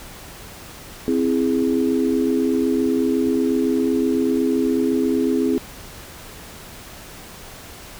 sine chord, C augmented, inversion none, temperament equal, 261.6 / 329.6 / 415.3 Hz, C4 / E4 / G#4, 0 / 0 / 0 cents, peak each -19 / -22 / -22 dBFS, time 1.08-5.58 s, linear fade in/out 0 ms, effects pink hiss -39 dBFS RMS until 7.99 s

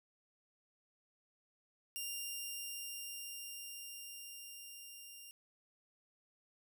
10% pulse tone with level ramp, 2794 Hz, F7, in tune, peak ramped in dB -31 to -43 dBFS, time 1.96-5.31 s, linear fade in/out 0 ms, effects none

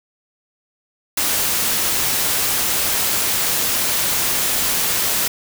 white noise, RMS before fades -19 dBFS, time 1.17-5.28 s, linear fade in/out 5 ms, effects none

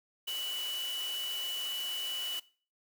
sine tone in noise, 2960 Hz, F#7, in tune, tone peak -34 dBFS, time 0.27-2.4 s, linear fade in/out 10 ms, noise white, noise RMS -43 dBFS, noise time 0.27-2.4 s, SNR +6 dB, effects noise-tail reverb RT60 0.4 s tail -20 dB re dry + high-pass 400 Hz 12 dB/octave

